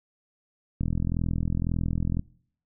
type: click train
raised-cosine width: 5 ms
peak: -15 dBFS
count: 59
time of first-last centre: 0.81-2.194 s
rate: 41.9 Hz
effects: noise-tail reverb RT60 0.6 s tail -23 dB re dry